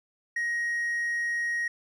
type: tone with hard clipping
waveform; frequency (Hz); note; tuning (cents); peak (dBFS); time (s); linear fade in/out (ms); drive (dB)
sine; 1883; A#6; +17; -27; 0.36-1.68; 5; 2
effects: none